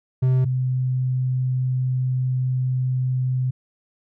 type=tone pair in turn; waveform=triangle / sine; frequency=128.7 / 128.23 Hz; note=C3 / C3; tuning=-28 / -35 cents; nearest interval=unison; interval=7 cents; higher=first; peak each=-13 / -19 dBFS; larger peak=first; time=0.22-0.45 / 0.45-3.51 s; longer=second; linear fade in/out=10 ms; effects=none